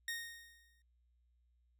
sawtooth tone with exponential decay, 1856 Hz, A#6, 8 cents flat, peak -33 dBFS, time 0.08-0.82 s, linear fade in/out 2 ms, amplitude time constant 160 ms, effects added 60 Hz sine -70 dBFS peak until 1.79 s

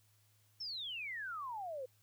sine exponential sweep, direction down, 5490 to 493.9 Hz, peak -40 dBFS, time 0.6-1.86 s, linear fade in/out 10 ms, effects added 105 Hz sine -70 dBFS peak until 2.02 s + white hiss -73 dBFS RMS until 2.02 s

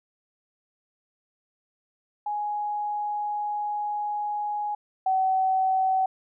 sine tone pair in turn, 833 / 758.4 Hz, G#5 / F#5, +5 / +43 cents, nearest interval major second, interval 162 cents, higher first, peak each -26 / -20 dBFS, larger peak second, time 2.26-4.75 / 5.06-6.06 s, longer first, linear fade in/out 5 ms, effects none

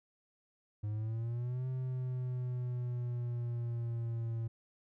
triangle exponential two-way sweep, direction up then down, 103.83 to 129.6 to 113.9 Hz, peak -32 dBFS, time 0.83-4.48 s, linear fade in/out 10 ms, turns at 1.67 s, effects none

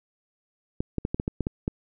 clicks, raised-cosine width 3 ms, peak -13 dBFS, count 9, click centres 0.805 / 0.983 / 1.051 / 1.145 / 1.199 / 1.279 / 1.407 / 1.469 / 1.679 s, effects none

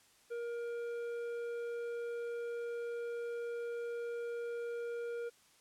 sine tone with tanh clipping, 471.7 Hz, A#4, 20 cents sharp, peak -39 dBFS, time 0.3-5.3 s, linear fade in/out 20 ms, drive 9 dB, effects white hiss -66 dBFS RMS until 5.6 s + low-pass 10000 Hz 12 dB/octave

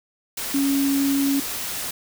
sine tone in noise, 277.2 Hz, C#4, in tune, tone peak -18 dBFS, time 0.54-1.4 s, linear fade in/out 5 ms, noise white, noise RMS -29 dBFS, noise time 0.37-1.91 s, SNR +8 dB, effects none

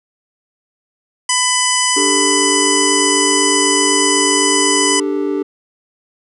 harmonic tone, 999 Hz, B5, 20 cents sharp, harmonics 1 / 2 / 3 / 5 / 6 / 7 / 8 / 9 / 10, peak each -19 / -21 / -20 / -21 / -21 / -24 / -22 / -23 / -25 dBFS, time 1.29-5 s, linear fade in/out 5 ms
triangle chord, D suspended fourth, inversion none, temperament equal, 293.7 / 392 / 440 Hz, D4 / G4 / A4, 0 / 0 / 0 cents, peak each -17 / -17 / -22 dBFS, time 1.96-5.43 s, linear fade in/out 10 ms
effects none

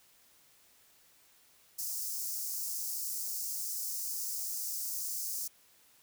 white high-pass noise, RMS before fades -37 dBFS, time 1.78-5.48 s, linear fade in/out 10 ms, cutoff 5000 Hz, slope 48 dB/octave, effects white hiss -64 dBFS RMS until 6.02 s

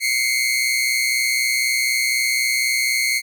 sawtooth tone pair together, 2093 / 2217 Hz, C7 / C#7, 0 / 0 cents, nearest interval minor second, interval 100 cents, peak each -17 dBFS, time 0-3.22 s, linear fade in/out 50 ms, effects none

